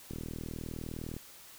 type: click train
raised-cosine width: 3 ms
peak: -27 dBFS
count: 43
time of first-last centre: 0.11-1.165 s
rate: 39.8 Hz
effects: white hiss -53 dBFS RMS until 1.58 s